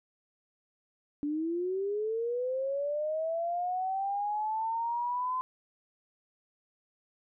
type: linear sweep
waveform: sine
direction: up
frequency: 287 to 1029 Hz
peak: -29 dBFS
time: 1.23-5.41 s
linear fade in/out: 0 ms
effects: none